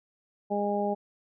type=harmonic tone; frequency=204.3 Hz; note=G#3; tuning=28 cents flat; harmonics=1 / 2 / 3 / 4; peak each=-31 / -31 / -31 / -31 dBFS; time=0.5-0.95 s; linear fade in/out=20 ms; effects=none